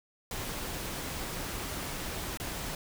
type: noise with dropouts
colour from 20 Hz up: pink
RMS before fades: -37 dBFS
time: 0.31-2.75 s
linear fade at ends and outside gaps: 2 ms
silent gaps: 2.373-2.399 s
effects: none